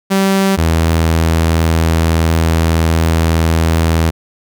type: tone pair in turn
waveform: sawtooth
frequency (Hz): 193.8 / 81.69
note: G3 / E2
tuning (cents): -20 / -15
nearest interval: octave + minor third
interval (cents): 1495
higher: first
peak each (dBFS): -6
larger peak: neither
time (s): 0.1-0.57 / 0.57-4.11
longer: second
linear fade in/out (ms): 20
effects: none